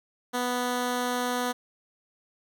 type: tone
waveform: 10% pulse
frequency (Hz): 246.9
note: B3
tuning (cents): 0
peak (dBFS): -18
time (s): 0.33-1.53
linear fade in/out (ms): 20
effects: none